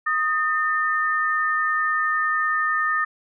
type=tone pair together; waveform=sine; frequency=1244.5 / 1802.7 Hz; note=D#6 / A6; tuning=0 / +42 cents; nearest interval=tritone; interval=642 cents; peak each=-22 / -22 dBFS; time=0.06-3.05 s; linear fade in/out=10 ms; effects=none